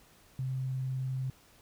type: tone with vibrato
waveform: sine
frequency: 130.81 Hz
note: C3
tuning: in tune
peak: -31 dBFS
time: 0.39-1.3 s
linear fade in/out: 2 ms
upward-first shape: sine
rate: 20 Hz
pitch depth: 19 cents each way
effects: pink hiss -61 dBFS RMS until 1.61 s